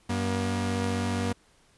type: tone pair together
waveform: sawtooth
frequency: 95 / 238.5 Hz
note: F#2 / A#3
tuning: +46 / +40 cents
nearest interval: octave + major third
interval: 1594 cents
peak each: -25 dBFS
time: 0.09-1.33 s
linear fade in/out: 10 ms
effects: pink hiss -62 dBFS RMS until 1.77 s + resampled to 24000 Hz